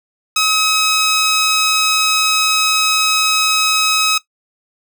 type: tone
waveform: 10% pulse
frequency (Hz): 1276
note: D#6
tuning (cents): +43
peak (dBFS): -4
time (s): 0.36-4.18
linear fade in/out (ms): 5
effects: noise-tail reverb RT60 0.1 s tail -17 dB re dry